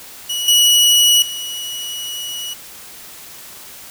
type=tone with level steps; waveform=sawtooth; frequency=2928 Hz; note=F#7; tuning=19 cents flat; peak=-16 / -6 / -21 dBFS; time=0.29-2.54 s; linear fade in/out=10 ms; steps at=0.48 / 1.22 s; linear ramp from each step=2 ms; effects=white hiss -37 dBFS RMS until 3.9 s